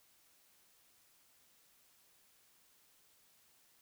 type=silence; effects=white hiss -69 dBFS RMS until 3.81 s